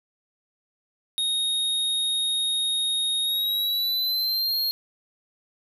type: tone with pitch glide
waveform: square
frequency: 3732 to 4238 Hz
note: A#7 to C8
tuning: +1 to +21 cents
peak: -23 dBFS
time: 1.18-4.71 s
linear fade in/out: 0 ms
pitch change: +220 cents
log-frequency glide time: 3.22-4.59 s
effects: none